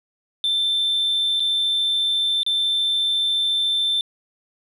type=tone with dropouts; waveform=sine; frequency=3553 Hz; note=A7; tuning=16 cents sharp; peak=-16 dBFS; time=0.44-4.01 s; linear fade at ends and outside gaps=1 ms; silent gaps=1.397-1.403 / 2.432-2.464 s; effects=tanh soft clip ceiling -16 dBFS